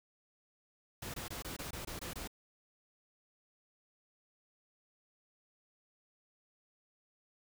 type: noise bursts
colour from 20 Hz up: pink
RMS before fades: -43 dBFS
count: 9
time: 1.02-2.276 s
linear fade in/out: 5 ms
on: 120 ms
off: 22 ms
effects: none